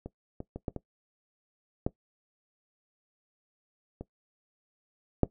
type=clicks; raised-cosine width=2 ms; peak=-25 / -24 / -24 / -18 / -22 / -14 / -25 / -8 dBFS; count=8; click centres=0.06 / 0.404 / 0.56 / 0.682 / 0.763 / 1.865 / 4.01 / 5.233 s; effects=noise-tail reverb RT60 0.1 s tail -18 dB re dry